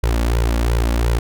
sawtooth tone with flanger, 57.6 Hz, A#1, 20 cents flat, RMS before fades -17 dBFS, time 0.03-1.19 s, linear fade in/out 5 ms, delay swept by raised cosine 2 to 3.6 ms, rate 2.8 Hz, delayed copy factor +1, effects none

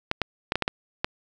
clicks, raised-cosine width 0.3 ms, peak -7 dBFS, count 7, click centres 0.114 / 0.217 / 0.521 / 0.556 / 0.623 / 0.679 / 1.045 s, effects none

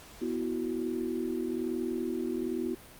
sine chord, B suspended fourth, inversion none, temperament just, 246.9 / 329.3 / 370.4 Hz, B3 / E4 / F#4, 0 / -2 / +2 cents, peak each -34 dBFS, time 0.21-2.75 s, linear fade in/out 10 ms, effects pink hiss -51 dBFS RMS until 2.99 s + Opus 48 kbps

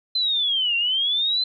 sine linear two-way sweep, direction down then up, 4089 to 2733 to 4089 Hz, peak -19 dBFS, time 0.15-1.44 s, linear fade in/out 5 ms, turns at 0.76 s, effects none

